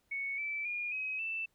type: tone with pitch steps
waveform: sine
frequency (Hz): 2217 / 2319 / 2426 / 2538 / 2655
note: C#7 / D7 / D#7 / D#7 / E7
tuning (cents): 0 / -22 / -44 / +34 / +12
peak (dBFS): -34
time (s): 0.11-1.46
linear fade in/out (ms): 10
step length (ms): 270
effects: pink hiss -75 dBFS RMS until 1.54 s